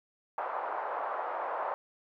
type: band-pass noise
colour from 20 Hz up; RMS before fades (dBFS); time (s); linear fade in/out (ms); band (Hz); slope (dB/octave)
white; -35; 0.38-1.74; 0; 580 to 1100; 24
effects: none